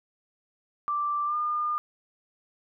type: tone with pitch glide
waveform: sine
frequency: 1174.7 to 1210.5 Hz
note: D6 to D#6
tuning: 0 to -48 cents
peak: -25 dBFS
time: 0.88-1.78 s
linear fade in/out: 0 ms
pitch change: +52 cents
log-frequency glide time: 1.26-1.35 s
effects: none